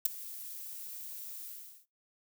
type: noise with ADSR envelope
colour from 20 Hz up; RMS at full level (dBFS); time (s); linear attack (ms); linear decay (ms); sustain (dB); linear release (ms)
violet; -24; 0.05-1.86; 6; 12; -20; 410
effects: noise-tail reverb RT60 0.2 s tail -20 dB re dry